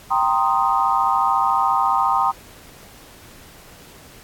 sine chord, C minor seventh, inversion second, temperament equal, 784 / 932.3 / 1046.5 / 1244.5 Hz, G5 / Bb5 / C6 / Eb6, 0 / 0 / 0 / 0 cents, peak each -21 dBFS, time 0.1-2.32 s, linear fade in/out 20 ms, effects pink hiss -45 dBFS RMS until 4.23 s + AAC 64 kbps

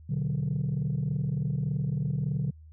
sine chord, B minor, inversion none, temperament equal, 123.47 / 146.83 / 185 Hz, B2 / D3 / F#3, 0 / 0 / 0 cents, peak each -30 / -27 / -32 dBFS, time 0.09-2.51 s, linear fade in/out 10 ms, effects tanh soft clip ceiling -22 dBFS + added 78 Hz sine -47 dBFS peak until 2.72 s

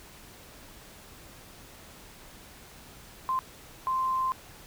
sine tone bursts at uneven times, 1043 Hz, C6, 6 cents flat, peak -25 dBFS, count 2, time 3.29-3.39 / 3.87-4.32 s, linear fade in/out 0 ms, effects pink hiss -50 dBFS RMS until 4.66 s

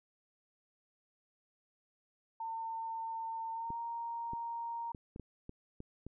sine tone with pitch glide, 904 to 931 Hz, A5 to A#5, +47 to -2 cents, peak -37 dBFS, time 2.4-4.92 s, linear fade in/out 5 ms, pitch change +51 cents, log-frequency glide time 3.52-3.77 s
clicks, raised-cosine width 3 ms, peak -32 dBFS, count 8, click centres 3.704 / 4.334 / 4.948 / 5.161 / 5.197 / 5.494 / 5.804 / 6.066 s
effects none

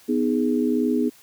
sine chord, G# minor, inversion first, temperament just, 249.2 / 311.5 / 415.3 Hz, B3 / D#4 / G#4, +16 / +2 / 0 cents, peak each -21 / -24 / -25 dBFS, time 0.08-1.1 s, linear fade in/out 20 ms, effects white hiss -52 dBFS RMS until 1.22 s

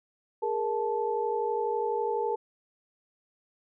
sine tone cluster, 414.5 / 466.5 / 874 Hz, G#4 / A#4 / A5, -3 / +1 / -12 cents, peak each -31 / -30 / -31 dBFS, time 0.42-2.36 s, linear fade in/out 10 ms, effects none

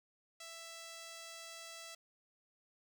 5% pulse tone, 662 Hz, E5, 7 cents sharp, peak -37 dBFS, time 0.4-1.95 s, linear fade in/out 5 ms, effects none

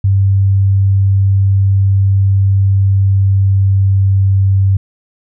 sine tone with pitch glide, 97.7 to 97.03 Hz, G2 to G2, -5 to -17 cents, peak -7 dBFS, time 0.04-4.77 s, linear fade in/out 5 ms, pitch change -12 cents, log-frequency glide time 2.71-4.57 s, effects none

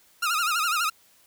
sawtooth tone with vibrato, 1318.5 Hz, E6, in tune, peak -19 dBFS, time 0.22-0.9 s, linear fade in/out 10 ms, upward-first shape sine, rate 12 Hz, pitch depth 130 cents each way, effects white hiss -59 dBFS RMS until 1.26 s

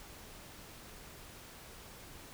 silence, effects pink hiss -52 dBFS RMS until 2.33 s

